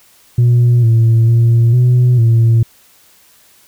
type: tone with pitch steps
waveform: sine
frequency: 120.7 / 114.1 / 116.5 / 124 / 114.8 Hz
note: B2 / A#2 / A#2 / B2 / A#2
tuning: -39 / -37 / -1 / +7 / -26 cents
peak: -4 dBFS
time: 0.38-2.63 s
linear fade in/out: 5 ms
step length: 450 ms
effects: tanh soft clip ceiling -5 dBFS + white hiss -48 dBFS RMS until 3.67 s